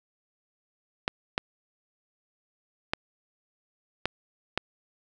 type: clicks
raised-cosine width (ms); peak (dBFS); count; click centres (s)
0.3; -9; 5; 1.079 / 1.379 / 2.935 / 4.056 / 4.576
effects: none